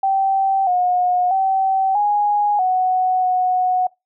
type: tone with pitch steps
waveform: sine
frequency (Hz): 776 / 722 / 769 / 827 / 741 / 735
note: G5 / F#5 / G5 / G#5 / F#5 / F#5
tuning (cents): -18 / -43 / -33 / -8 / +2 / -12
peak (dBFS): -14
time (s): 0.03-3.87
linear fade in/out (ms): 5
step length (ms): 640
effects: noise-tail reverb RT60 0.2 s tail -24 dB re dry